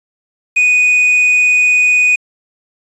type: tone with quantisation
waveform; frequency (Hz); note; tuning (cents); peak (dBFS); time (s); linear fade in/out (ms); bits
triangle; 2481; D#7; -6; -6; 0.56-2.16; 10; 6
effects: resampled to 22050 Hz